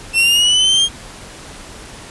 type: linear sweep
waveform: 40% pulse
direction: up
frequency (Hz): 2680 to 3240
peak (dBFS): -9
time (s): 0.13-0.89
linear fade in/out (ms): 50
effects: pink hiss -35 dBFS RMS until 2.1 s + resampled to 24000 Hz